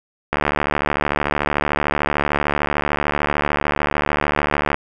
click train, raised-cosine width 0.5 ms, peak -3 dBFS, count 325, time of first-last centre 0.33-4.744 s, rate 73.4 Hz, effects none

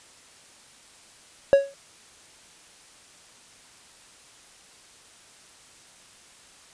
triangle tone with exponential decay, 554.4 Hz, C#5, in tune, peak -7 dBFS, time 1.53-1.74 s, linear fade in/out 0 ms, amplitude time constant 44 ms, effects white hiss -52 dBFS RMS until 6.73 s + resampled to 22050 Hz

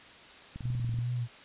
click train, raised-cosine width 5 ms, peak -28 dBFS, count 10, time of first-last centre 0.56-0.989 s, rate 21 Hz
sine tone with vibrato, 119.7 Hz, A#2, 46 cents sharp, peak -29 dBFS, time 0.62-1.28 s, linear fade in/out 50 ms, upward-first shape sine, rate 2.5 Hz, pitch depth 48 cents each way
effects white hiss -51 dBFS RMS until 1.44 s + resampled to 8000 Hz

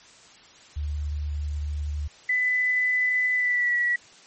sine tone, 74 Hz, D2, 14 cents sharp, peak -26 dBFS, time 0.76-2.08 s, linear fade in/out 10 ms
sine tone with pitch glide, 2000 to 1935.2 Hz, B6 to B6, +21 to -36 cents, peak -20 dBFS, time 2.29-3.96 s, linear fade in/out 5 ms, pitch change -57 cents, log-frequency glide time 3.35-3.75 s
effects white hiss -51 dBFS RMS until 4.26 s + MP3 32 kbps

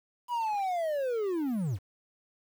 triangle linear sweep, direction down, 988 to 79 Hz, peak -26 dBFS, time 0.28-1.79 s, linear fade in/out 50 ms, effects 9-bit

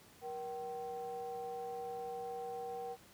triangle ring-modulated tone, 146.4 Hz, D3, 5 cents flat, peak -35 dBFS, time 0.21-2.97 s, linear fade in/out 50 ms, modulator 621 Hz, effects pink hiss -61 dBFS RMS until 3.13 s + high-pass 80 Hz 12 dB/octave

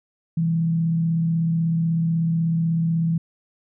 sine tone with frequency modulation, 164.81 Hz, E3, in tune, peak -18 dBFS, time 0.37-3.18 s, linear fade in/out 5 ms, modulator 36.2 Hz, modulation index 0.27, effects none

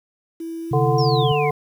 sine tone with pitch glide, 329.6 to 339.8 Hz, E4 to F4, 0 to -47 cents, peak -27 dBFS, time 0.4-1.24 s, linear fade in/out 5 ms, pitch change +53 cents, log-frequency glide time 0.6-1.03 s
sine tone with vibrato, 130.81 Hz, C3, in tune, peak -19 dBFS, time 0.71-1.32 s, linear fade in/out 5 ms, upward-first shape square, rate 3.5 Hz, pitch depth 9 cents each way
harmonic tone, 147.3 Hz, D3, 6 cents sharp, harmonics 1 / 3 / 5 / 7, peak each -23 / -20 / -22 / -26 dBFS, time 0.73-1.51 s, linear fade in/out 5 ms
sine exponential sweep, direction down, 5640 to 2080 Hz, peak -26 dBFS, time 0.98-1.5 s, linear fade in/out 5 ms
effects 8-bit

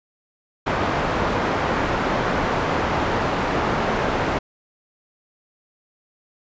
white low-pass noise, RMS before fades -22 dBFS, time 0.66-4.39 s, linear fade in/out 10 ms, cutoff 1100 Hz, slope 12 dB/octave, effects resampled to 16000 Hz

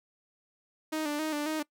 sawtooth tone with vibrato, 303.3 Hz, D#4, 44 cents flat, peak -26 dBFS, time 0.92-1.63 s, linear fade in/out 10 ms, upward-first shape square, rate 3.7 Hz, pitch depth 51 cents each way, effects noise-tail reverb RT60 0.1 s tail -22 dB re dry

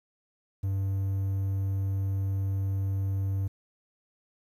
triangle tone, 97.1 Hz, G2, 16 cents flat, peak -24 dBFS, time 0.63-3.48 s, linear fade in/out 10 ms, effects 10-bit

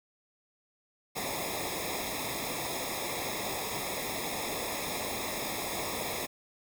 pink noise with comb filter, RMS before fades -35 dBFS, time 1.15-6.27 s, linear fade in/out 20 ms, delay 0.67 ms, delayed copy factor -0.9, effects none

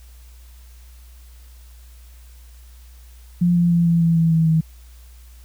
sine tone with pitch steps, 174.9 / 172.69 / 170.51 / 168.36 / 166.23 / 164.13 / 162.06 / 160.01 Hz, F3 / F3 / F3 / E3 / E3 / E3 / E3 / D#3, +3 / -19 / -41 / +37 / +15 / -7 / -29 / +49 cents, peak -13 dBFS, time 3.41-4.61 s, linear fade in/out 10 ms, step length 150 ms, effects added 60 Hz sine -41 dBFS peak until 5.44 s + white hiss -54 dBFS RMS until 5.44 s

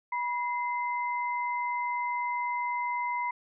sine tone pair together, 976 / 2068 Hz, B5 / C7, -21 / -21 cents, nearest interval octave + minor second, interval 1300 cents, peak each -29 / -35 dBFS, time 0.12-3.31 s, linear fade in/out 5 ms, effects none

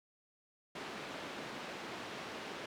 pink band-pass noise, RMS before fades -45 dBFS, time 0.75-2.66 s, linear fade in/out 5 ms, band 240 to 3600 Hz, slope 12 dB/octave, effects none

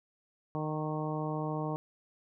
harmonic tone with a mistuned harmonic, 153.8 Hz, D#3, 20 cents flat, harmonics 1 / 2 / 3 / 4 / 5 / 6 / 7, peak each -35 / -38 / -40 / -41 / -42 / -43 / -43 dBFS, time 0.55-1.76 s, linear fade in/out 0 ms, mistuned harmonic 7, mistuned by +22 cents, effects none

